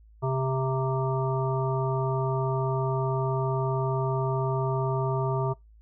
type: harmonic tone with a mistuned harmonic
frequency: 132.3 Hz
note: C3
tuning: 20 cents sharp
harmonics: 1 / 3 / 5 / 7 / 9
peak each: -26 / -31 / -33 / -34 / -36 dBFS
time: 0.22-5.54 s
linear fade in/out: 20 ms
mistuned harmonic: 9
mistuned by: -26 cents
effects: noise-tail reverb RT60 0.2 s tail -25 dB re dry + added 54 Hz sine -51 dBFS peak until 5.81 s